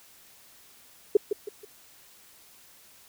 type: tone with echo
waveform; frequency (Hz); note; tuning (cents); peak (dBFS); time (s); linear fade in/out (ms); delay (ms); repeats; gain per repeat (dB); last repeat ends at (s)
sine; 413.2; G#4; -9; -13; 1.15-1.17; 5; 160; 3; -9; 1.65
effects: white hiss -55 dBFS RMS until 3.08 s